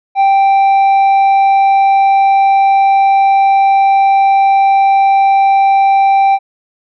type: tone with tanh clipping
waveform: sine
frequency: 784 Hz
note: G5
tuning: in tune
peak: -7 dBFS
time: 0.15-6.39 s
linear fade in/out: 50 ms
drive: 5 dB
effects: none